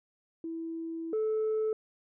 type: tone pair in turn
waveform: sine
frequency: 328.3 / 435.6 Hz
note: E4 / A4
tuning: -7 / -17 cents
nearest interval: perfect fourth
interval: 490 cents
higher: second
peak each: -34 / -25 dBFS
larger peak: second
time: 0.44-1.13 / 1.13-1.73 s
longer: first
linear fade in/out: 2 ms
effects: tanh soft clip ceiling -25 dBFS